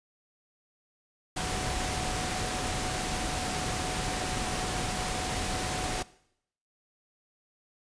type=tone in noise; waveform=sine; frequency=739 Hz; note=F#5; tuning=2 cents flat; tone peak=-37 dBFS; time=1.36-6.03 s; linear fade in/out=10 ms; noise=pink; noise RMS=-32 dBFS; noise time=1.36-6.03 s; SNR=-8 dB; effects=noise-tail reverb RT60 0.7 s tail -19 dB re dry + resampled to 22050 Hz